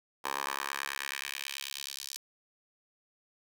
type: tone with high-pass filter sweep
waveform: 10% pulse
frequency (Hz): 69.3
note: C#2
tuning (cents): 0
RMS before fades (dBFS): -38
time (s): 0.24-2.17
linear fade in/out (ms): 10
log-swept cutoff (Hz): 840 to 5000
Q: 1.6
effects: 9-bit